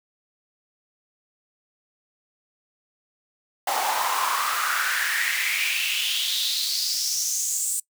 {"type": "noise with high-pass filter sweep", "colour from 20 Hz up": "pink", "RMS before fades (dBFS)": -25, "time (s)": [3.67, 7.8], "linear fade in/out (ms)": 5, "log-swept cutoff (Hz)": [740, 8300], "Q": 5, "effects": ["noise-tail reverb RT60 0.1 s tail -22 dB re dry"]}